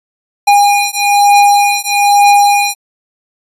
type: beating tone pair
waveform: square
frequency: 813 / 814.1 Hz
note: G#5 / G#5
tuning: -37 / -35 cents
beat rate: 1.1 Hz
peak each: -10 dBFS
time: 0.47-2.75 s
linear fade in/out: 10 ms
effects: resampled to 32000 Hz